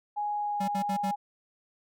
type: tone with pitch glide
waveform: sine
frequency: 830.6 to 823 Hz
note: G#5 to G#5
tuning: 0 to -16 cents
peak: -28 dBFS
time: 0.16-1.16 s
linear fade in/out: 20 ms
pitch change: -16 cents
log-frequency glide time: 0.38-0.65 s
type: tone bursts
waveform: square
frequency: 194.1 Hz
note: G3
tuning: 17 cents flat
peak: -31 dBFS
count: 4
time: 0.6-1.114 s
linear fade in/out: 10 ms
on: 82 ms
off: 62 ms
effects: none